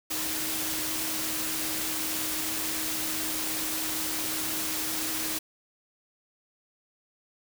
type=tone in noise; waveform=sine; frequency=314.4 Hz; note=D#4; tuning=18 cents sharp; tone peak=-39 dBFS; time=0.1-5.39 s; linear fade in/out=10 ms; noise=white; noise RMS=-31 dBFS; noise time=0.1-5.39 s; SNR=-11 dB; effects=none